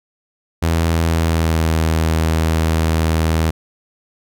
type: tone with pitch glide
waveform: sawtooth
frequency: 82.41 to 80.43 Hz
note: E2 to E2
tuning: 0 to -42 cents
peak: -10 dBFS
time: 0.62-3.51 s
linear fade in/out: 10 ms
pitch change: -42 cents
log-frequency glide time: 1.04-1.76 s
effects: none